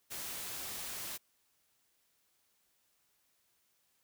white noise, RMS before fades -42 dBFS, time 0.1-1.18 s, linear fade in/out 20 ms, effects white hiss -75 dBFS RMS until 4.03 s

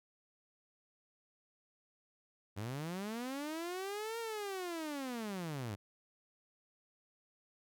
sawtooth linear two-way sweep, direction up then down, 94.1 to 466.2 to 94.1 Hz, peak -35 dBFS, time 2.56-5.76 s, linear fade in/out 20 ms, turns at 4.19 s, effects none

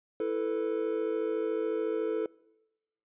triangle chord, E suspended fourth, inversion none, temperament equal, 329.6 / 440 / 493.9 Hz, E4 / A4 / B4, 0 / 0 / 0 cents, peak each -33 / -28 / -33 dBFS, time 0.2-2.26 s, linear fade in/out 2 ms, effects noise-tail reverb RT60 1.0 s tail -24 dB re dry + resampled to 8000 Hz

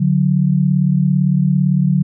sine tone pair together, 145.3 / 183.07 Hz, D3 / F#3, -18 / -18 cents, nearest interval major third, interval 400 cents, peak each -14 dBFS, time 0-2.03 s, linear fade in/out 10 ms, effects none

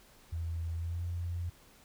sine tone with pitch glide, 83 to 86.72 Hz, E2 to F2, +12 to -12 cents, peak -33 dBFS, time 0.32-1.5 s, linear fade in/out 10 ms, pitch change +76 cents, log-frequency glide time 0.75-1.03 s, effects pink hiss -60 dBFS RMS until 1.84 s

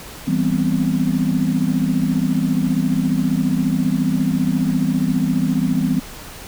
sine chord, C major seventh, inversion first, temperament equal, 164.81 / 196 / 246.9 / 261.6 Hz, E3 / G3 / B3 / C4, 0 / 0 / 0 / 0 cents, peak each -21 dBFS, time 0.27-6 s, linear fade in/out 10 ms, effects pink hiss -36 dBFS RMS until 6.47 s

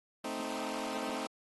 15% pulse chord, A diminished, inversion none, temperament equal, 220 / 261.6 / 311.1 Hz, A3 / C4 / Eb4, 0 / 0 / 0 cents, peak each -35 / -33 / -34 dBFS, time 0.24-1.27 s, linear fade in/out 5 ms, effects AAC 32 kbps

